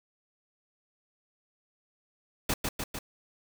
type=noise with echo; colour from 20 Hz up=pink; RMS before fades=-28 dBFS; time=2.49-2.54 s; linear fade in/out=5 ms; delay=150 ms; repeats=3; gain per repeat=-3 dB; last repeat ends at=2.99 s; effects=none